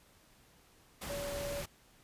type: tone in noise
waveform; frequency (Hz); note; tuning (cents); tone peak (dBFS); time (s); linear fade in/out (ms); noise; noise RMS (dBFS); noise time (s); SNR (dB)
sine; 570; C#5; +48; -38; 1.09-1.62; 10; pink; -42; 1.01-1.66; +1
effects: pink hiss -64 dBFS RMS until 2.03 s + resampled to 32000 Hz